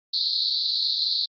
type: band-pass noise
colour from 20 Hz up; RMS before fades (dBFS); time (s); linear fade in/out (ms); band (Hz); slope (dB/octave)
white; -25; 0.13-1.26; 10; 3900 to 4500; 96
effects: Opus 48 kbps